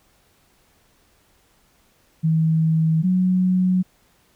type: tone pair in turn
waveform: sine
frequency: 160.3 / 183.92 Hz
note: E3 / F#3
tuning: -48 / -10 cents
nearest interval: major second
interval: 238 cents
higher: second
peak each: -15 dBFS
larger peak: neither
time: 2.23-3.03 / 3.03-3.83 s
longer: neither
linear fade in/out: 20 ms
effects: pink hiss -60 dBFS RMS until 4.35 s